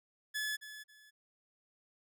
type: tone with echo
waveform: sawtooth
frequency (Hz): 1715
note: A6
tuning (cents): -45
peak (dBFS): -31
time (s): 0.34-0.57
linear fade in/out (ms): 20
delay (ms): 270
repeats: 2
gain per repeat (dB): -12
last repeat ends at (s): 1.11
effects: none